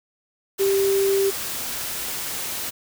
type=tone in noise; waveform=sine; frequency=392 Hz; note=G4; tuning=in tune; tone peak=-17 dBFS; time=0.59-1.31 s; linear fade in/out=20 ms; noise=white; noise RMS=-29 dBFS; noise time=0.58-2.71 s; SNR=+9 dB; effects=none